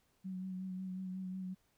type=tone with vibrato; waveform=sine; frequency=186.5 Hz; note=F#3; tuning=14 cents sharp; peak=-39 dBFS; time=0.24-1.55 s; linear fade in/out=20 ms; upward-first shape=sine; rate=5.5 Hz; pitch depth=25 cents each way; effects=pink hiss -75 dBFS RMS until 1.77 s